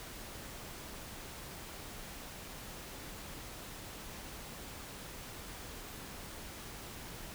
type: silence
effects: pink hiss -47 dBFS RMS until 7.34 s